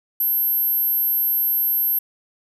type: tone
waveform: sine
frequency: 12730 Hz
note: G9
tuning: 26 cents sharp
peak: -17 dBFS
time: 0.2-1.99 s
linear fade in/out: 5 ms
effects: none